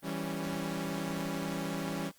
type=chord; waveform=sawtooth; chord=C# diminished; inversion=first; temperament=equal; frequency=164.81 / 196 / 277.2 Hz; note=E3 / G3 / C#4; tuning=0 / 0 / 0 cents; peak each=-34 dBFS; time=0.02-2.12 s; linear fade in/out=50 ms; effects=white hiss -64 dBFS RMS until 2.18 s + Opus 24 kbps